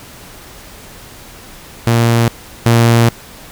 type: tone pair in turn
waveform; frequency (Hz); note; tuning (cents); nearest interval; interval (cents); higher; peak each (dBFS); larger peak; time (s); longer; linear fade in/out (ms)
sawtooth; 116.7 / 116.7; A#2 / A#2; +2 / +2; unison; 0; neither; -5 / -3; second; 1.87-2.28 / 2.66-3.09; second; 0
effects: pink hiss -36 dBFS RMS until 3.51 s